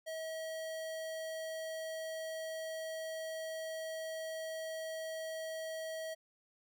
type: tone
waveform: square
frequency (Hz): 641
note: E5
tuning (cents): -49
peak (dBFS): -40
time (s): 0.06-6.15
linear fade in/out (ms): 20
effects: none